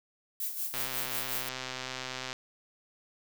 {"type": "noise with tremolo", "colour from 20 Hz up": "violet", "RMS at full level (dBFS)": -33, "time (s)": [0.4, 1.49], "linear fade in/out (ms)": 2, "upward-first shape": "sine", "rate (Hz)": 5.5, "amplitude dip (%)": 60}
{"type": "click train", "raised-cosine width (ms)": 0.2, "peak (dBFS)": -19, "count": 206, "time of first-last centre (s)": [0.74, 2.329], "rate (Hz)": 129}
{"effects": []}